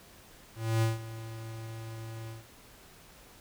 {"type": "tone with ADSR envelope", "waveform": "square", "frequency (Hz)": 112.5, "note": "A2", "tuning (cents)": 39, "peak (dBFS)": -24, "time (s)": [0.55, 2.46], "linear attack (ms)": 270, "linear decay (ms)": 160, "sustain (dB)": -16, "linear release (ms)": 160, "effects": ["pink hiss -55 dBFS RMS until 3.4 s"]}